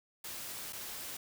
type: noise with dropouts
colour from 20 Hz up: white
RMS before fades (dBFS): -43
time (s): 0.24-1.17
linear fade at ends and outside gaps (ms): 5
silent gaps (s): 0.726-0.73
effects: none